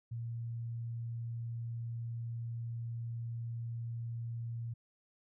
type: tone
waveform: sine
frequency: 116.54 Hz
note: A#2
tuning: in tune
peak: -37 dBFS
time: 0.11-4.74 s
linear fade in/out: 10 ms
effects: none